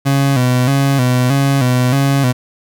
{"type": "tone with vibrato", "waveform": "30% pulse", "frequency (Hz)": 131.7, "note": "C3", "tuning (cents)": 12, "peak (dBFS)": -8, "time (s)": [0.05, 2.33], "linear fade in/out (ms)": 20, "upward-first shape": "square", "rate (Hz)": 1.6, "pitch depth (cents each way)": 85, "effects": []}